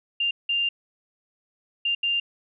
sine tone bursts at uneven times, 2794 Hz, F7, in tune, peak -21 dBFS, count 4, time 0.2-0.31 / 0.49-0.69 / 1.85-1.95 / 2.03-2.2 s, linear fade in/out 5 ms, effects none

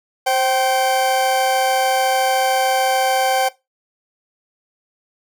40% pulse tone pair together, 527 / 773.7 Hz, C5 / G5, +12 / -23 cents, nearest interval perfect fifth, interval 665 cents, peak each -20 / -15 dBFS, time 0.26-3.49 s, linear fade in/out 10 ms, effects noise-tail reverb RT60 0.2 s tail -18 dB re dry

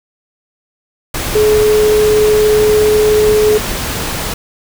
sine tone in noise, 425.5 Hz, G#4, 42 cents sharp, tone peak -7 dBFS, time 1.35-3.58 s, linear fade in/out 5 ms, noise pink, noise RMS -19 dBFS, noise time 1.14-4.34 s, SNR +9 dB, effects none

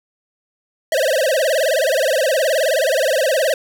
square tone with vibrato, 580 Hz, D5, 22 cents flat, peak -15 dBFS, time 0.92-3.54 s, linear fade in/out 2 ms, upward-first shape sine, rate 19 Hz, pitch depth 220 cents each way, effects none

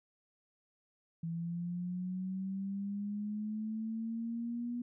sine linear sweep, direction up, 164.81 to 242.5 Hz, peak -35 dBFS, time 1.23-4.82 s, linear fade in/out 5 ms, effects none

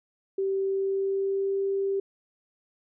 sine tone with pitch glide, 388 to 392.3 Hz, G4 to G4, -18 to +1 cents, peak -24 dBFS, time 0.38-2 s, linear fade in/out 5 ms, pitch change +19 cents, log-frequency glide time 0.63-1.59 s, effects none

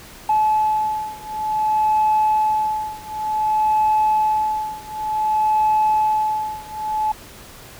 sine beating tone pair, 860 / 860.55 Hz, A5 / A5, -40 / -39 cents, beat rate 0.55 Hz, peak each -18 / -19 dBFS, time 0.29-7.12 s, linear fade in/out 5 ms, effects tanh soft clip ceiling -10 dBFS + pink hiss -41 dBFS RMS until 7.79 s

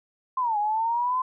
sine linear two-way sweep, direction down then up, 1058 to 820 to 1034 Hz, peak -22 dBFS, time 0.37-1.22 s, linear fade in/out 5 ms, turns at 0.58 s, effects none

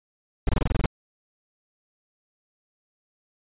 brown noise bursts, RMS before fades -20 dBFS, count 9, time 0.47-0.859 s, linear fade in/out 2 ms, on 21 ms, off 25 ms, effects resampled to 8000 Hz

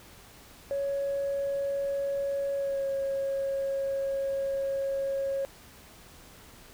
sine tone with pitch glide, 557 to 546.8 Hz, C#5 to C#5, +8 to -24 cents, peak -26 dBFS, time 0.71-5.45 s, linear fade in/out 0 ms, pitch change -32 cents, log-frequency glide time 2.55-2.86 s, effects tanh soft clip ceiling -24 dBFS + pink hiss -52 dBFS RMS until 6.73 s

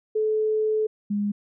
sine tone pair in turn, 432.5 / 205.1 Hz, A4 / G#3, -30 / -21 cents, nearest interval octave + minor second, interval 1291 cents, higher first, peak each -20 / -22 dBFS, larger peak first, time 0.15-0.87 / 1.1-1.32 s, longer first, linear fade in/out 10 ms, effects none

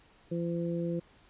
harmonic tone, 170.2 Hz, F3, 44 cents flat, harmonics 1 / 2 / 3, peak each -32 / -35 / -37 dBFS, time 0.31-1 s, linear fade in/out 10 ms, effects pink hiss -61 dBFS RMS until 1.29 s + resampled to 8000 Hz

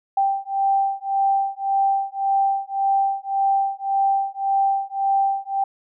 sine beating tone pair, 784 / 785.8 Hz, G5 / G5, 0 / +4 cents, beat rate 1.8 Hz, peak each -21 dBFS, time 0.17-5.64 s, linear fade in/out 5 ms, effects none

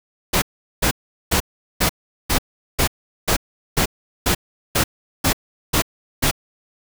pink noise bursts, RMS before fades -17 dBFS, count 13, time 0.33-6.313 s, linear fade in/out 10 ms, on 91 ms, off 400 ms, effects none

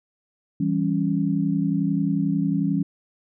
sine chord, C# diminished, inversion first, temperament equal, 164.81 / 196 / 277.2 Hz, E3 / G3 / C#4, 0 / 0 / 0 cents, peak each -24 dBFS, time 0.6-2.83 s, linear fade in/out 5 ms, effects none

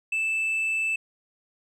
triangle tone with tanh clipping, 2637 Hz, E7, in tune, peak -24 dBFS, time 0.12-0.96 s, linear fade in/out 5 ms, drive 7 dB, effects none

